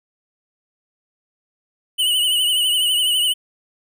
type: tone with vibrato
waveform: square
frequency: 2960 Hz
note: F#7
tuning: in tune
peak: -16 dBFS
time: 1.98-3.34 s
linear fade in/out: 20 ms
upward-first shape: triangle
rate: 12 Hz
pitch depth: 75 cents each way
effects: none